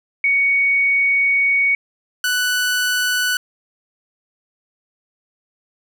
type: tone pair in turn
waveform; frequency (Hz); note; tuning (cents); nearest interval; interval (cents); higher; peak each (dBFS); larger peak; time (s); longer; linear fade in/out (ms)
sine / sawtooth; 2234 / 1486.7; C#7 / F#6; +13 / +8; perfect fifth; 705; first; -13; neither; 0.24-1.75 / 2.24-3.37; first; 2
effects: none